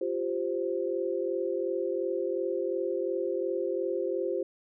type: chord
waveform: sine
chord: F suspended second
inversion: none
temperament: equal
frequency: 349.2 / 392 / 523.3 Hz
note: F4 / G4 / C5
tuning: 0 / 0 / 0 cents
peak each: -32 dBFS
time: 0.01-4.43 s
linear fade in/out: 5 ms
effects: none